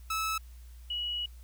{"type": "tone pair in turn", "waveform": ["sawtooth", "sine"], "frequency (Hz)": [1303, 2925], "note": ["E6", "F#7"], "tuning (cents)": [-20, -21], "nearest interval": "octave + major second", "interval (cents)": 1399, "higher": "second", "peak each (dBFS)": [-26, -31], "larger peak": "first", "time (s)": [[0.1, 0.38], [0.9, 1.26]], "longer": "second", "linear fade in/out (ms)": 5, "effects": ["added 60 Hz sine -46 dBFS peak until 1.43 s", "white hiss -63 dBFS RMS until 1.43 s"]}